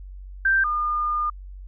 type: tone pair in turn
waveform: sine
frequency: 1569 / 1212.2 Hz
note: G6 / D#6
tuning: +1 / -46 cents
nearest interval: major third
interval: 447 cents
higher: first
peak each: -16 / -21 dBFS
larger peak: first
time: 0.45-0.64 / 0.64-1.3 s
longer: second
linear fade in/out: 5 ms
effects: added 47 Hz sine -36 dBFS peak until 1.67 s